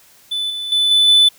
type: tone with level steps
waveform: triangle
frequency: 3498 Hz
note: A7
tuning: 11 cents flat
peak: -17 / -21 / -11 / -8 / -6 dBFS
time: 0.31-1.29 s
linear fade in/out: 10 ms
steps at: 0.5 / 0.72 / 0.91 / 1.08 s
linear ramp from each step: 2 ms
effects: white hiss -49 dBFS RMS until 1.38 s